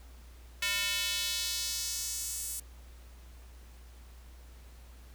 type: tone with high-pass filter sweep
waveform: square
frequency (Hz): 200.8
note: G3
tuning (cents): +42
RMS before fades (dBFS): -34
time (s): 0.62-2.6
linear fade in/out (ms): 5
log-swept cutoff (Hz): 2300 to 9000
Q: 1.6
effects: added 60 Hz sine -49 dBFS peak until 5.14 s + pink hiss -60 dBFS RMS until 5.14 s